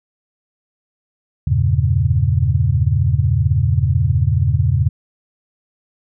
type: chord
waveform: sine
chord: E diminished seventh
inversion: none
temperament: equal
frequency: 82.41 / 98 / 116.54 / 138.59 Hz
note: E2 / G2 / Bb2 / Db3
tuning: 0 / 0 / 0 / 0 cents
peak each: -18 dBFS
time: 1.47-4.89 s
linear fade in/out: 5 ms
effects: none